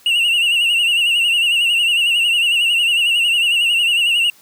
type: tone with vibrato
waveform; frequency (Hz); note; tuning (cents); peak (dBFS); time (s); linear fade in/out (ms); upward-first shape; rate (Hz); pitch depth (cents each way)
triangle; 2800; F7; +4; -11; 0.06-4.3; 2; sine; 11; 75
effects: white hiss -49 dBFS RMS until 4.41 s + high-pass 80 Hz 12 dB/octave